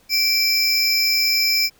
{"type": "tone cluster", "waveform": "square", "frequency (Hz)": [2336, 5050, 5310], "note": ["D7", "D#8", "E8"], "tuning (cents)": [-10, 25, 12], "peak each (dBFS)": -21, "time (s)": [0.09, 1.7], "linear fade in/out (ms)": 50, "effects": ["pink hiss -56 dBFS RMS until 1.79 s"]}